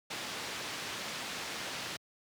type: low-pass noise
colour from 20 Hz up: white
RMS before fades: -40 dBFS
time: 0.1-1.97 s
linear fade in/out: 10 ms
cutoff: 4300 Hz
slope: 12 dB/octave
effects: high-pass 100 Hz 12 dB/octave